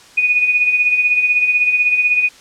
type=tone with tremolo; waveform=sine; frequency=2474 Hz; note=D#7; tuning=10 cents flat; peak=-9 dBFS; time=0.17-2.29 s; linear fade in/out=10 ms; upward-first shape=sine; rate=16 Hz; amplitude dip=55%; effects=white hiss -43 dBFS RMS until 2.4 s + low-pass 7000 Hz 12 dB/octave

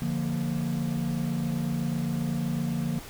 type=chord; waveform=triangle; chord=Bb major; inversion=first; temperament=equal; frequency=146.83 / 174.61 / 233.1 Hz; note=D3 / F3 / Bb3; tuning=0 / 0 / 0 cents; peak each=-28 dBFS; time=0.02-2.99 s; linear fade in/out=0 ms; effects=tanh soft clip ceiling -18 dBFS + pink hiss -44 dBFS RMS until 3.09 s

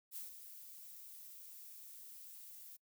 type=noise with ADSR envelope; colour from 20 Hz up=violet; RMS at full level=-45 dBFS; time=0.11-2.77 s; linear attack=52 ms; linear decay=150 ms; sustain=-9 dB; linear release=14 ms; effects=noise-tail reverb RT60 0.1 s tail -25 dB re dry

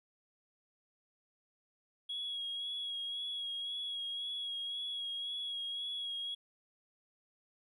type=tone with vibrato; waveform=triangle; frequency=3322 Hz; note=G#7; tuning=in tune; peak=-34 dBFS; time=2.09-6.35 s; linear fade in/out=10 ms; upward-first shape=sine; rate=1.9 Hz; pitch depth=26 cents each way; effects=tanh soft clip ceiling -34 dBFS

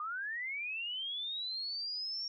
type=linear sweep; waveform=sine; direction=up; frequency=1187 to 5560 Hz; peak=-36 dBFS; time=0-2.28 s; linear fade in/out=2 ms; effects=none

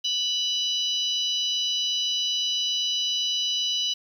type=harmonic tone; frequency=987.8 Hz; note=B5; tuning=in tune; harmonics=3 / 4 / 5 / 6; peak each=-25 / -29 / -35 / -35 dBFS; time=0.04-3.94 s; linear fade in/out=10 ms; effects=9-bit

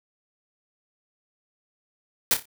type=noise with echo; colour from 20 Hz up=white; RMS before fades=-19 dBFS; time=2.31-2.34 s; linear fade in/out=2 ms; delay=29 ms; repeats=4; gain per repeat=-9 dB; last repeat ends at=2.456 s; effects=none

